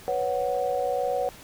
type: chord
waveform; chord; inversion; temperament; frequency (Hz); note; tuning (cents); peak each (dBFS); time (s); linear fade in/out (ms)
sine; B suspended second; none; just; 493.9 / 555.6 / 740.8; B4 / C#5 / F#5; 0 / +4 / +2; -28; 0.08-1.29; 0
effects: pink hiss -47 dBFS RMS until 1.43 s